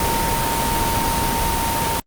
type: tone in noise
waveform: sine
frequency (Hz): 918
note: A#5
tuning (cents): -27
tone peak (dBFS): -21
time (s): 0-2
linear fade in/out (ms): 2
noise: pink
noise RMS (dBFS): -21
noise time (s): 0-2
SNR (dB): -3
effects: Opus 32 kbps